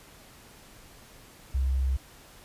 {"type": "tone", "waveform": "sine", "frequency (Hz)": 66, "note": "C2", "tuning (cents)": 16, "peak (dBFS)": -23, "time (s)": [1.54, 1.97], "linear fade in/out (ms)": 10, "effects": ["pink hiss -52 dBFS RMS until 2.44 s", "resampled to 32000 Hz"]}